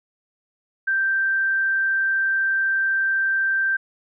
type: tone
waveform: sine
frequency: 1568 Hz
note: G6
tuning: in tune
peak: -18 dBFS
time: 0.87-3.77 s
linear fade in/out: 10 ms
effects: none